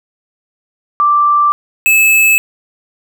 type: tone pair in turn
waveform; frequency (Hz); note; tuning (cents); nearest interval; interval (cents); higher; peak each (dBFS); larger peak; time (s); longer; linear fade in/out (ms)
sine / square; 1174.7 / 2604; D6 / E7; 0 / -22; octave + major second; 1378; second; -7; neither; 1-1.52 / 1.86-2.38; neither; 0
effects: none